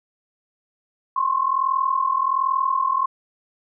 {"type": "tone pair together", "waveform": "sine", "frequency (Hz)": [1044.7, 1086], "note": ["C6", "C#6"], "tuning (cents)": [-3, -36], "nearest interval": "minor second", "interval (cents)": 67, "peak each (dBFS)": -21, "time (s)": [1.16, 3.06], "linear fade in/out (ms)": 5, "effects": []}